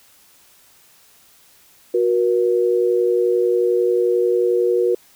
sine tone pair together, 366.1 / 477.3 Hz, F#4 / A#4, -18 / +41 cents, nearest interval perfect fourth, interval 459 cents, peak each -17 dBFS, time 1.94-4.95 s, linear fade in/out 5 ms, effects white hiss -52 dBFS RMS until 5.15 s

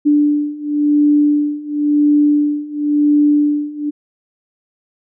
sine beating tone pair, 293.8 / 294.75 Hz, D4 / D4, +1 / +6 cents, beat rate 0.95 Hz, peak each -15 / -13 dBFS, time 0.05-3.91 s, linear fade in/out 20 ms, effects none

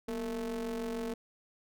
square ring-modulated tone, 107.9 Hz, A2, 33 cents flat, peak -32 dBFS, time 0.08-1.14 s, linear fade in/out 5 ms, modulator 347 Hz, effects none

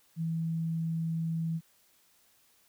sine tone, 163.6 Hz, E3, 13 cents flat, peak -29 dBFS, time 0.16-1.61 s, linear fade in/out 50 ms, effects white hiss -66 dBFS RMS until 2.68 s

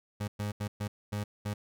30% pulse tone bursts at uneven times, 103.6 Hz, G#2, 4 cents flat, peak -29 dBFS, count 6, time 0.2-0.28 / 0.39-0.52 / 0.6-0.68 / 0.8-0.88 / 1.12-1.24 / 1.45-1.54 s, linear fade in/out 10 ms, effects none

